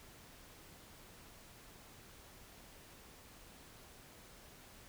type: silence
effects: pink hiss -58 dBFS RMS until 4.88 s